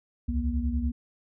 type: tone cluster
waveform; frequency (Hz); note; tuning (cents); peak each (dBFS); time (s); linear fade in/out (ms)
sine; 64.8 / 75.1 / 238.9; C2 / D2 / A#3; -16 / +39 / +43; -28 / -30 / -30; 0.28-0.92; 10
effects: none